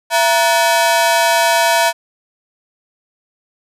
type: ring-modulated tone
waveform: sawtooth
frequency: 807 Hz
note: G#5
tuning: 50 cents flat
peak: -4 dBFS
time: 0.1-1.93 s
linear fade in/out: 50 ms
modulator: 135 Hz
effects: resampled to 32000 Hz